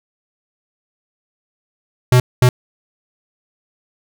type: tone bursts at uneven times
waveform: square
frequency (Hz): 125.3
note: B2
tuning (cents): +25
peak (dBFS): -8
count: 2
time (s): 2.12-2.2 / 2.42-2.49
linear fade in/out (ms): 2
effects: none